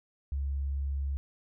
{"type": "tone", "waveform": "sine", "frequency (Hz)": 69.3, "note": "C#2", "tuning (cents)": 0, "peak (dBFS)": -29, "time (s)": [0.32, 1.17], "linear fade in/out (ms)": 0, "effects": []}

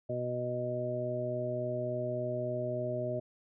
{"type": "harmonic tone", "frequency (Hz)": 123.47, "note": "B2", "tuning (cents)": 0, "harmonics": [1, 2, 3, 4, 5], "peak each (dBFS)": [-38, -42, -39, -46, -34], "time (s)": [0.09, 3.2], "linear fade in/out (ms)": 10, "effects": []}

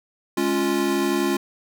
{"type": "chord", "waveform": "square", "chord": "Db major", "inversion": "second", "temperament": "equal", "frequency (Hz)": [207.7, 277.2, 349.2], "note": ["Ab3", "Db4", "F4"], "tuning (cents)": [0, 0, 0], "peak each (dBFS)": [-28, -25, -23], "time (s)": [0.37, 1.37], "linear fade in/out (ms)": 5, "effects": []}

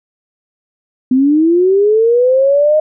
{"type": "linear sweep", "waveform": "sine", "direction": "up", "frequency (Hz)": [250, 622.3], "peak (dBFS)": -7, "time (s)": [1.11, 2.8], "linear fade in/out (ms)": 5, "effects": []}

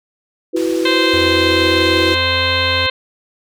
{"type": "chord", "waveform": "sine", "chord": "E suspended second", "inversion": "none", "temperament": "equal", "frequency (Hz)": [329.6, 370, 493.9], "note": ["E4", "F#4", "B4"], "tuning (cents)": [0, 0, 0], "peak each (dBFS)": [-17, -19, -21], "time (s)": [0.53, 2.15], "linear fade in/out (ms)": 20}
{"type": "low-pass noise", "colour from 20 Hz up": "white", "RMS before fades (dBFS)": -33, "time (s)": [0.56, 2.15], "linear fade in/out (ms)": 5, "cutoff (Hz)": 6700, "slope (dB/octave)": 12}
{"type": "harmonic tone", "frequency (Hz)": 520, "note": "C5", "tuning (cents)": -11, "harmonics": [1, 2, 3, 4, 5, 6, 7, 8], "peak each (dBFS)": [-22, -22, -22, -22, -22, -22, -22, -22], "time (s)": [0.85, 2.9], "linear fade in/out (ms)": 5}
{"type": "tone with pitch glide", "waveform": "square", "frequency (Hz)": [87.31, 88.02], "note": ["F2", "F2"], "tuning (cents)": [0, 14], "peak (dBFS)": -23, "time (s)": [1.13, 2.87], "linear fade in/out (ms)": 10, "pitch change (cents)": 14, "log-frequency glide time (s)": [2.37, 2.51]}
{"effects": []}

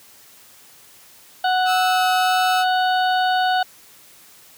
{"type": "harmonic tone", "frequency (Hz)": 740, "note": "F#5", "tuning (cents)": 0, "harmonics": [1, 2, 4, 5, 6], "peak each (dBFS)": [-17, -23, -29, -31, -33], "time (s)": [1.44, 3.63], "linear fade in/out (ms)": 5}
{"type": "tone with vibrato", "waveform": "sawtooth", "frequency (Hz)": 1297, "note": "E6", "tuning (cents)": -28, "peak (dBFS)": -20, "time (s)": [1.65, 2.65], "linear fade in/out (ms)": 50, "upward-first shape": "sine", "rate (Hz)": 1.6, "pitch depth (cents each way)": 13}
{"effects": ["white hiss -48 dBFS RMS until 4.57 s", "high-pass 60 Hz 12 dB/octave"]}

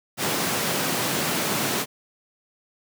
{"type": "high-pass noise", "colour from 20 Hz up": "pink", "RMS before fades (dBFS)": -25, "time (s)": [0.17, 1.86], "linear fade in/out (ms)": 50, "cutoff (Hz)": 140, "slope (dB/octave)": 24, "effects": []}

